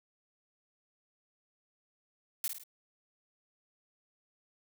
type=noise with echo; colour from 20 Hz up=blue; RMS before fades=-33 dBFS; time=2.44-2.48 s; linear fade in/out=2 ms; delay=52 ms; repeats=3; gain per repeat=-6 dB; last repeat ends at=2.636 s; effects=none